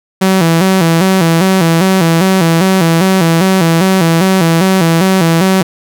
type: tone with vibrato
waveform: sawtooth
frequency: 177 Hz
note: F3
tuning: 23 cents sharp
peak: -3 dBFS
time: 0.21-5.63 s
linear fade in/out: 10 ms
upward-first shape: square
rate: 2.5 Hz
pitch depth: 120 cents each way
effects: none